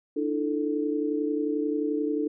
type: chord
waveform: sine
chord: D suspended second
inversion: none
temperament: equal with one note detuned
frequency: 298.3 / 329.6 / 440 Hz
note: D4 / E4 / A4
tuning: +27 / 0 / 0 cents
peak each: -27 / -32 / -29 dBFS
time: 0.16-2.28 s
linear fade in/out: 10 ms
effects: none